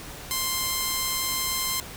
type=tone pair together; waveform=5% pulse; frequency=1049 / 4032 Hz; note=C6 / B7; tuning=+4 / +35 cents; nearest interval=octave + major seventh; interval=2331 cents; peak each=-14 / -25 dBFS; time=0.31-1.8 s; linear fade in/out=0 ms; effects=pink hiss -40 dBFS RMS until 1.96 s